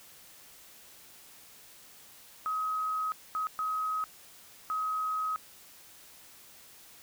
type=tone bursts at uneven times; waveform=sine; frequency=1268 Hz; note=D#6; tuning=32 cents sharp; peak=-29 dBFS; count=4; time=2.46-3.12 / 3.35-3.47 / 3.59-4.04 / 4.7-5.36 s; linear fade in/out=0 ms; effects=white hiss -54 dBFS RMS until 7.02 s